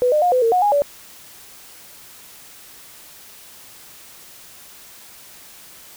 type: tone with pitch steps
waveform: sine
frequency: 496.8 / 605 / 714 / 506 / 457.4 / 728 / 824 / 574 Hz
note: B4 / D#5 / F5 / B4 / A#4 / F#5 / G#5 / D5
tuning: +10 / -49 / +38 / +42 / -33 / -28 / -14 / -40 cents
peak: -13 dBFS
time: 0.02-0.82 s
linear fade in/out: 0 ms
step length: 100 ms
effects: white hiss -43 dBFS RMS until 5.96 s